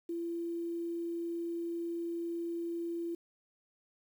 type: tone with quantisation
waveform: sine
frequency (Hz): 339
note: E4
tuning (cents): +49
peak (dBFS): -34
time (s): 0.09-3.15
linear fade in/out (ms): 5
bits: 10
effects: none